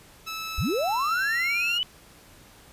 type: tone with pitch glide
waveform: 15% pulse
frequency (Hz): 1308 to 1401.9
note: E6 to F6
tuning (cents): -14 to +6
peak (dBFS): -25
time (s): 0.26-1.79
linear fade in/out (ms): 20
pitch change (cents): +120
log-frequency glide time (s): 0.75-1.68
type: linear sweep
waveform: sine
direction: up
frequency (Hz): 44.52 to 3017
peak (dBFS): -23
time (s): 0.58-1.83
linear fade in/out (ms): 0
effects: pink hiss -52 dBFS RMS until 2.72 s + resampled to 32000 Hz